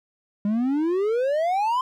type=exponential sweep; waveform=triangle; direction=up; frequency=200 to 1046.5 Hz; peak=-18 dBFS; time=0.45-1.81 s; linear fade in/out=2 ms; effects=none